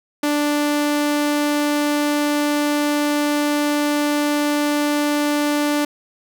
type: tone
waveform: sawtooth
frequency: 293.8 Hz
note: D4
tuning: 1 cent sharp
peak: -13 dBFS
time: 0.23-5.85 s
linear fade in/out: 5 ms
effects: none